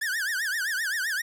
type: tone with vibrato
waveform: 45% pulse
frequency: 1661.2 Hz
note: G#6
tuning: in tune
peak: -26 dBFS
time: 0.01-1.22 s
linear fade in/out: 10 ms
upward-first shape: triangle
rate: 7.7 Hz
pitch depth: 240 cents each way
effects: none